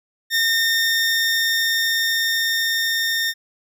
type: tone with level ramp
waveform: 20% pulse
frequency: 1824 Hz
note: A#6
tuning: 38 cents flat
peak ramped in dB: -11 to -14 dBFS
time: 0.3-3.34 s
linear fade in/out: 50 ms
effects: none